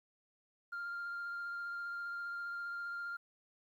sine tone with vibrato, 1396.9 Hz, F6, in tune, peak -37 dBFS, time 0.72-3.17 s, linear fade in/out 10 ms, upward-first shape triangle, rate 15 Hz, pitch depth 12 cents each way, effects tanh soft clip ceiling -37 dBFS + 12-bit

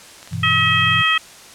clicks, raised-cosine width 0.2 ms, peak -21 dBFS, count 3, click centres 0.229 / 0.275 / 0.331 s
sine chord, E minor, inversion first, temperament just, 98.89 / 123.61 / 164.81 Hz, G2 / B2 / E3, +16 / +2 / 0 cents, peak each -26 dBFS, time 0.31-1.03 s, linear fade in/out 20 ms
harmonic tone, 640 Hz, D#5, 49 cents sharp, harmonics 2 / 3 / 4 / 5, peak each -19 / -19 / -19 / -19 dBFS, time 0.43-1.18 s, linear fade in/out 5 ms
effects white hiss -41 dBFS RMS until 1.54 s + low-pass 9000 Hz 12 dB/octave

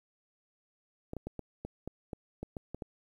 clicks, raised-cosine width 2 ms, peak -25 dBFS, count 11, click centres 1.134 / 1.167 / 1.27 / 1.393 / 1.65 / 1.876 / 2.132 / 2.43 / 2.568 / 2.746 / 2.822 s, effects 10-bit

